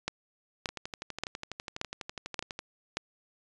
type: two click trains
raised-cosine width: 0.2 ms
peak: -20 / -13 dBFS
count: 24 / 6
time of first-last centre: 0.69-2.591 / 0.08-2.97 s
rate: 12.1 / 1.73 Hz
effects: resampled to 22050 Hz